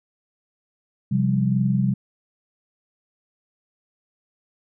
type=chord; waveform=sine; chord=C suspended fourth; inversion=none; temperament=just; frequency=130.81 / 174.42 / 196.22 Hz; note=C3 / F3 / G3; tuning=0 / -2 / +2 cents; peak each=-21 / -25 / -21 dBFS; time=1.11-1.94 s; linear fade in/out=10 ms; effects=none